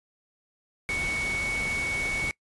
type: tone in noise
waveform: sine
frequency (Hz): 2226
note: C#7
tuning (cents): +7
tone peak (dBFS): -27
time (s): 0.89-2.31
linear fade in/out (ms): 0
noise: pink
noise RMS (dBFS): -35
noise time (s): 0.89-2.31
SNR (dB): +5
effects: noise-tail reverb RT60 0.1 s tail -23 dB re dry + resampled to 24000 Hz